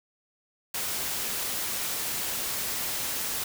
white noise, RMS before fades -31 dBFS, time 0.74-3.44 s, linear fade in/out 5 ms, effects none

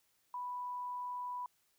sine tone, 987.8 Hz, B5, in tune, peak -38 dBFS, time 0.34-1.46 s, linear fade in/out 2 ms, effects white hiss -75 dBFS RMS until 1.78 s

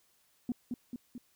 sine tone with echo, 244 Hz, B3, 21 cents flat, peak -28 dBFS, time 0.49-0.52 s, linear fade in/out 2 ms, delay 220 ms, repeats 3, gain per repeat -4 dB, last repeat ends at 1.18 s, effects tanh soft clip ceiling -26 dBFS + white hiss -70 dBFS RMS until 1.35 s

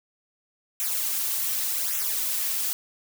blue noise with flanger, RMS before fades -27 dBFS, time 0.8-2.73 s, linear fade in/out 0 ms, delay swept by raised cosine 0.21 to 4.11 ms, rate 0.86 Hz, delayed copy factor -0.85, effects none

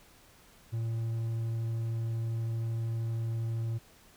triangle tone, 114.1 Hz, A#2, 37 cents flat, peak -28 dBFS, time 0.72-3.79 s, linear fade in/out 20 ms, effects pink hiss -59 dBFS RMS until 4.16 s

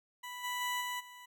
20% pulse tone with level steps, 987.8 Hz, B5, in tune, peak -37 / -30 / -28 / -31 / -45 dBFS, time 0.23-1.26 s, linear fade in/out 10 ms, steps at 0.43 / 0.6 / 0.8 / 0.99 s, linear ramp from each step 20 ms, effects none

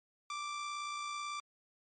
sawtooth tone with amplitude modulation, 1174.7 Hz, D6, in tune, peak -33 dBFS, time 0.3-1.4 s, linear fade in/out 2 ms, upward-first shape sine, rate 58.2 Hz, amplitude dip 30%, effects MP3 32 kbps

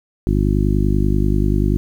harmonic tone, 50.3 Hz, G1, 45 cents sharp, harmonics 1 / 2 / 3 / 4 / 5 / 6 / 7, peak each -17 / -20 / -22 / -23 / -24 / -25 / -25 dBFS, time 0.27-1.77 s, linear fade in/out 0 ms, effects 8-bit

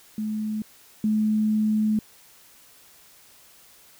sine tone pair in turn, 214.9 / 214.9 Hz, A3 / A3, -41 / -41 cents, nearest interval unison, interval 0 cents, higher neither, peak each -25 / -19 dBFS, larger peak second, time 0.18-0.62 / 1.04-1.99 s, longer second, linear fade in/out 2 ms, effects white hiss -53 dBFS RMS until 3.99 s

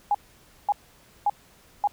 sine tone bursts, 822 Hz, G#5, 18 cents flat, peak -18 dBFS, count 4, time 0.11-1.874 s, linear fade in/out 2 ms, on 36 ms, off 540 ms, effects pink hiss -56 dBFS RMS until 1.92 s

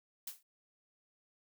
blue noise with exponential decay, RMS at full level -38 dBFS, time 0.27-0.43 s, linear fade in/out 5 ms, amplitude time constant 34 ms, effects none

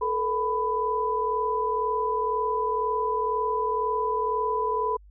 sine tone cluster, 433.4 / 475.4 / 996 Hz, A4 / A#4 / B5, -26 / +34 / +14 cents, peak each -28 / -33 / -25 dBFS, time 0.01-4.97 s, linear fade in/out 10 ms, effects added 50 Hz sine -48 dBFS peak until 5.1 s

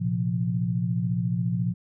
sine chord, Bb suspended second, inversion none, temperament equal, 116.54 / 130.81 / 174.61 Hz, Bb2 / C3 / F3, 0 / 0 / 0 cents, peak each -27 / -30 / -26 dBFS, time 0-1.74 s, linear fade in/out 20 ms, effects none

